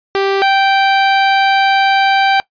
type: tone pair in turn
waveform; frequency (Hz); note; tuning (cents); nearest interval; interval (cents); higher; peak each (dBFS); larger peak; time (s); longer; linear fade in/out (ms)
sawtooth; 392 / 781.3; G4 / G5; 0 / -6; octave; 1194; second; -8 / -5; second; 0.15-0.42 / 0.42-2.4; second; 0
effects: noise-tail reverb RT60 0.1 s tail -21 dB re dry + resampled to 11025 Hz